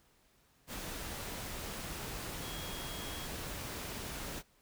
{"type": "tone in noise", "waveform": "sine", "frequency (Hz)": 3291, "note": "G#7", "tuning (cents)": -16, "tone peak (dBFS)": -48, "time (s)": [2.41, 3.29], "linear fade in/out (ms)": 50, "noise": "pink", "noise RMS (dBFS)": -42, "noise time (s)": [0.67, 4.43], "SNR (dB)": -9, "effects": ["pink hiss -69 dBFS RMS until 4.61 s"]}